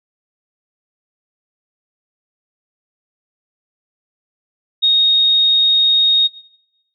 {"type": "tone", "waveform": "sine", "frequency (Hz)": 3729, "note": "A#7", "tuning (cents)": 0, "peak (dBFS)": -9, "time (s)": [4.82, 6.28], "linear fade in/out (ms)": 20, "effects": ["noise-tail reverb RT60 0.9 s tail -20 dB re dry"]}